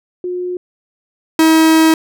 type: tone pair in turn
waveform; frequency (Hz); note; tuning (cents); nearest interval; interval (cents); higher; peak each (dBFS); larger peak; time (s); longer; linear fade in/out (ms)
sine / 45% pulse; 359.7 / 320.1; F#4 / D#4; -49 / +49; major second; 202; first; -18 / -7; second; 0.24-0.57 / 1.39-1.94; second; 2
effects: none